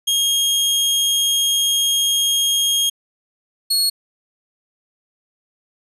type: tone pair in turn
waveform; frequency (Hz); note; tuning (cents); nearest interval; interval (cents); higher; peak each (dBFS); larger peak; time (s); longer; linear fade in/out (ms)
sawtooth; 3251 / 4330; G#7 / C#8; -38 / -41; perfect fourth; 497; second; -12; neither; 0.07-2.9 / 3.7-3.9; first; 10
effects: resampled to 32000 Hz